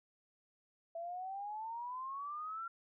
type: exponential sweep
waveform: sine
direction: up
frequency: 662 to 1377 Hz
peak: -40 dBFS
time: 0.95-2.68 s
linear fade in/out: 5 ms
effects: none